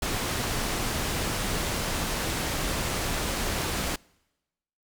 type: low-pass noise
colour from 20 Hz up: pink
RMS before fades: -29 dBFS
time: 0.02-3.96 s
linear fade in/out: 5 ms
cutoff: 12000 Hz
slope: 12 dB/octave
effects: noise-tail reverb RT60 1.0 s tail -26 dB re dry